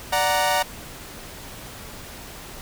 sawtooth chord, D augmented, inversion none, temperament equal, 587.3 / 740 / 932.3 Hz, D5 / F#5 / A#5, 0 / 0 / 0 cents, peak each -21 / -19 / -19 dBFS, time 0.12-0.63 s, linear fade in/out 10 ms, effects pink hiss -39 dBFS RMS until 2.61 s

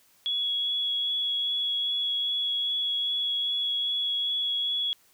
sine tone with vibrato, 3357 Hz, G#7, 18 cents sharp, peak -25 dBFS, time 0.26-4.93 s, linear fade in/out 0 ms, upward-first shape sine, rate 2.5 Hz, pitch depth 10 cents each way, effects white hiss -62 dBFS RMS until 5.13 s

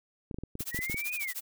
clicks, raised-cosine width 3 ms, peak -25 dBFS, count 10, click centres 0.312 / 0.344 / 0.386 / 0.436 / 0.554 / 0.607 / 0.746 / 0.79 / 0.898 / 0.944 s
blue noise with tremolo, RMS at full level -35 dBFS, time 0.59-1.41 s, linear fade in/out 10 ms, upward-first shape sine, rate 13 Hz, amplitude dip 100%
sine linear two-way sweep, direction up then down, 1864.7 to 2524 to 1864.7 Hz, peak -33 dBFS, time 0.7-1.34 s, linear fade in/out 50 ms, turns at 1.15 s
effects none

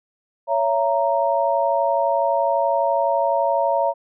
sine chord, A# diminished, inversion first, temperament just, 559.4 / 671.3 / 932.3 Hz, C#5 / E5 / A#5, +16 / +31 / 0 cents, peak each -21 dBFS, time 0.47-3.94 s, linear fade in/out 50 ms, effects none

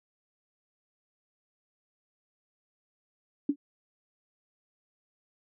sine tone with exponential decay, 286.1 Hz, D4, 45 cents flat, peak -19 dBFS, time 3.49-3.56 s, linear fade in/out 5 ms, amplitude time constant 15 ms, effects none

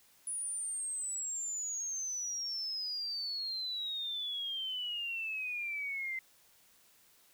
sine exponential sweep, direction down, 9870 to 2063 Hz, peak -35 dBFS, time 0.27-6.19 s, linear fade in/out 2 ms, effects white hiss -65 dBFS RMS until 7.33 s

